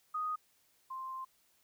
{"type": "tone pair in turn", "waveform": "sine", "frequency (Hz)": [1244.5, 1048.1], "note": ["D#6", "C6"], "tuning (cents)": [0, 3], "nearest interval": "minor third", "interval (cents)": 297, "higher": "first", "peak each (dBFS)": [-33, -39], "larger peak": "first", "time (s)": [[0.14, 0.36], [0.9, 1.25]], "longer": "second", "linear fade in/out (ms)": 10, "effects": ["white hiss -71 dBFS RMS until 1.63 s"]}